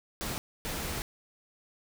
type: noise bursts at uneven times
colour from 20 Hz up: pink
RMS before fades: -35 dBFS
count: 2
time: 0.21-0.38 / 0.65-1.02 s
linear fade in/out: 0 ms
effects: none